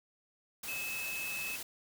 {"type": "tone in noise", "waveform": "sine", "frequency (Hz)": 2597, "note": "E7", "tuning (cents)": -26, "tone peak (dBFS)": -37, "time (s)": [0.68, 1.56], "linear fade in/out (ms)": 5, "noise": "white", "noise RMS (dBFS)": -42, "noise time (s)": [0.63, 1.63], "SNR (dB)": 2, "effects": []}